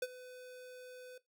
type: tone with ADSR envelope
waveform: square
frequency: 503 Hz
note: B4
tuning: 32 cents sharp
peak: -33 dBFS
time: 0.02-1.18 s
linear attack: 5 ms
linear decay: 41 ms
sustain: -17 dB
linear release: 5 ms
effects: noise-tail reverb RT60 0.2 s tail -19 dB re dry